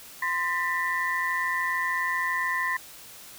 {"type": "tone cluster", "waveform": "sine", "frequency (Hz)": [1034, 1791, 1964], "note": ["C6", "A6", "B6"], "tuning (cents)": [-21, 30, -10], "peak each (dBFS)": -29, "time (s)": [0.22, 2.77], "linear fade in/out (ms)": 5, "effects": ["white hiss -46 dBFS RMS until 3.38 s"]}